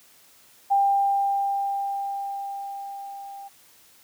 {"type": "tone with level ramp", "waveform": "sine", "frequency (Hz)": 795, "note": "G5", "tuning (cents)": 24, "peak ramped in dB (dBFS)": [-16, -37], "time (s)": [0.7, 3.49], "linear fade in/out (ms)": 20, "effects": ["white hiss -55 dBFS RMS until 4.03 s", "high-pass 80 Hz 12 dB/octave"]}